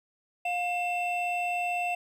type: tone pair together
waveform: triangle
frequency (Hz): 710 / 2681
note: F5 / E7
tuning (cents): +28 / +29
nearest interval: octave + major seventh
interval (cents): 2301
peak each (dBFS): -27 / -30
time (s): 0.45-1.95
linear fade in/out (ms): 5
effects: none